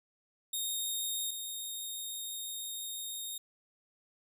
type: tone pair in turn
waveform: 15% pulse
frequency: 3706 / 3706 Hz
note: A#7 / A#7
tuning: -11 / -11 cents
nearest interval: unison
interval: 0 cents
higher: neither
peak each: -26 / -31 dBFS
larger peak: first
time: 0.53-1.31 / 1.31-3.38 s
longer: second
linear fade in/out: 5 ms
effects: none